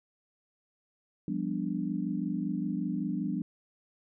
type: chord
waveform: sine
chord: G dominant seventh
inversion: third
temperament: equal with one note detuned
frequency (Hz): 174.61 / 199.88 / 246.9 / 293.7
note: F3 / G3 / B3 / D4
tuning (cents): 0 / +34 / 0 / 0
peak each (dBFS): -35 / -34 / -36 / -35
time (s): 1.28-3.42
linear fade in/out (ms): 2
effects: none